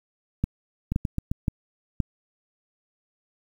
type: two click trains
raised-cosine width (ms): 5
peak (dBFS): -13 / -10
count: 4 / 4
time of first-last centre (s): 0.92-1.315 / 0.44-2.002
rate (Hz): 7.59 / 1.92
effects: 8-bit